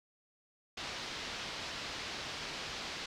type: low-pass noise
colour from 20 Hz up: white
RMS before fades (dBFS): -42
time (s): 0.77-3.06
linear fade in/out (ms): 5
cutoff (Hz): 4900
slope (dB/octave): 24
effects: none